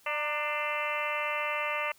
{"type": "harmonic tone with a mistuned harmonic", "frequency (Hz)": 297.1, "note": "D4", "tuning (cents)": 20, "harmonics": [2, 3, 4, 5, 6, 7, 8, 9, 10], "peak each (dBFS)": [-36, -39, -35, -43, -41, -35, -40, -36, -46], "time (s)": [0.06, 1.92], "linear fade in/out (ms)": 5, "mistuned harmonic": 3, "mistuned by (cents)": 58, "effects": ["white hiss -61 dBFS RMS until 1.98 s"]}